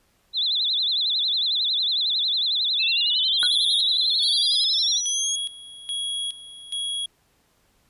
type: tone with vibrato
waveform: sine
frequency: 3752 Hz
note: A#7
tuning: 11 cents sharp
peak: -20 dBFS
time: 0.33-5.02 s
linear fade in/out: 50 ms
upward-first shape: sine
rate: 11 Hz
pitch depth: 170 cents each way
type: exponential sweep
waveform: sine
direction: up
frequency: 2604 to 6630 Hz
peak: -24 dBFS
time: 2.79-5.36 s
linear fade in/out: 10 ms
type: tone with tremolo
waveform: square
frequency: 3322 Hz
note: G#7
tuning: in tune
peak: -26 dBFS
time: 3.39-7.06 s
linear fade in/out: 5 ms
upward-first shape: square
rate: 1.2 Hz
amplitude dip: 80%
type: tone with exponential decay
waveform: sine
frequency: 1470 Hz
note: F#6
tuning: 12 cents flat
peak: -19 dBFS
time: 3.43-3.51 s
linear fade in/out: 0 ms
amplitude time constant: 16 ms
effects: pink hiss -64 dBFS RMS until 7.89 s + resampled to 32000 Hz